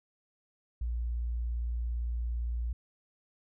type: tone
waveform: sine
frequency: 58.8 Hz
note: A#1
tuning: 16 cents sharp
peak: -30 dBFS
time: 0.81-2.73 s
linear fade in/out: 5 ms
effects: none